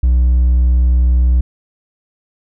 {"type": "tone with hard clipping", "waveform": "sine", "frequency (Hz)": 62.1, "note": "B1", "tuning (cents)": 10, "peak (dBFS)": -9, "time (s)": [0.03, 1.41], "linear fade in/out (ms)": 5, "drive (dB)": 2, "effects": []}